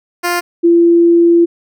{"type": "tone pair in turn", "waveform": ["10% pulse", "sine"], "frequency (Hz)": [350, 340.4], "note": ["F4", "F4"], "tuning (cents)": [4, -44], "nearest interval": "unison", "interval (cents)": 48, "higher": "first", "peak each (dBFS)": -5, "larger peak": "neither", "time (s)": [[0.23, 0.41], [0.63, 1.46]], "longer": "second", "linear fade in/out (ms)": 20, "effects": []}